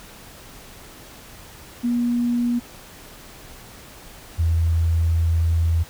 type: tone pair in turn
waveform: sine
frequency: 240 / 82.72 Hz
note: B3 / E2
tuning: -49 / +7 cents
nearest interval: octave + tritone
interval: 1844 cents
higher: first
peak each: -18 / -16 dBFS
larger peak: second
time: 1.83-2.6 / 4.38-5.84 s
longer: second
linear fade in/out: 20 ms
effects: pink hiss -43 dBFS RMS until 5.89 s